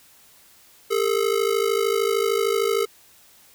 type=ring-modulated tone; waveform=square; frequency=429.1 Hz; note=A4; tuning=43 cents flat; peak=-17 dBFS; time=0.9-2.86 s; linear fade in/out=20 ms; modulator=26.6 Hz; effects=white hiss -53 dBFS RMS until 3.54 s